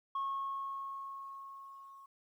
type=tone with level ramp; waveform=sine; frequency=1093 Hz; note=C#6; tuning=25 cents flat; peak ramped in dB=-31 to -52 dBFS; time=0.15-2.06 s; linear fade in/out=5 ms; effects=tanh soft clip ceiling -31 dBFS + 12-bit